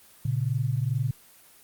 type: tone pair together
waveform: sine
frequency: 116.54 / 138.88 Hz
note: A#2 / C#3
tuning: 0 / +4 cents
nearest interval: minor third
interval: 304 cents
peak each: -26 / -27 dBFS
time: 0.25-1.11 s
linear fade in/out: 5 ms
effects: white hiss -54 dBFS RMS until 1.63 s + Opus 24 kbps